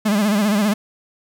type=tone with vibrato; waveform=45% pulse; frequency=207.7 Hz; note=G#3; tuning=in tune; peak=-15 dBFS; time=0.05-0.74 s; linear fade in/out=10 ms; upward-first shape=sine; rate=15 Hz; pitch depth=89 cents each way; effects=none